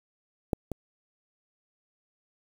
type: clicks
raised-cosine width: 2 ms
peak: -11 / -19 dBFS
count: 2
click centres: 0.532 / 0.717 s
effects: 7-bit